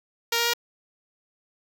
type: tone with pitch steps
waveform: 5% pulse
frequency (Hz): 466.2 / 470 / 473.8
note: A#4 / A#4 / A#4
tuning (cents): 0 / +14 / +28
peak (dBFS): -10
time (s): 0.32-0.536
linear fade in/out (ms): 5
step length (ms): 72
effects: none